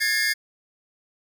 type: tone cluster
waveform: 45% pulse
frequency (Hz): 1668 / 1789 / 2137 / 4810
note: G#6 / A6 / C7 / D8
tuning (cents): +7 / +28 / +36 / +41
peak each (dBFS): -26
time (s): 0-0.34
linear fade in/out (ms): 20
effects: none